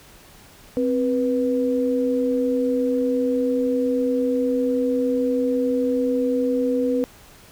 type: tone pair together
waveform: sine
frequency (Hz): 261.6 / 490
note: C4 / B4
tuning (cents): 0 / -14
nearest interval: major seventh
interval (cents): 1086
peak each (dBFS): -21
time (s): 0.77-7.04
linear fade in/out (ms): 0
effects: pink hiss -48 dBFS RMS until 7.51 s